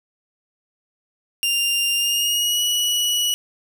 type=tone with pitch glide; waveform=sawtooth; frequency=2794 to 2931 Hz; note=F7 to F#7; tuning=0 to -17 cents; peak=-15 dBFS; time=1.43-3.34 s; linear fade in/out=0 ms; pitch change=+83 cents; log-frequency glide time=1.96-2.64 s; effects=none